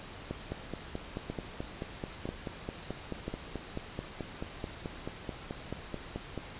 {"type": "two click trains", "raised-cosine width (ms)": 2, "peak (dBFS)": [-22, -21], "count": [28, 4], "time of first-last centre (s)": [[0.52, 6.377], [0.31, 3.28]], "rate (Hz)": [4.61, 1.01], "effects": ["pink hiss -46 dBFS RMS until 6.59 s", "resampled to 8000 Hz"]}